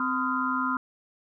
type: tone cluster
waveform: sine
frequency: 258.8 / 1021 / 1252 / 1390 Hz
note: C4 / C6 / D#6 / F6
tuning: -19 / -43 / +10 / -9 cents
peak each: -30 dBFS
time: 0-0.77 s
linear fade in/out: 2 ms
effects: none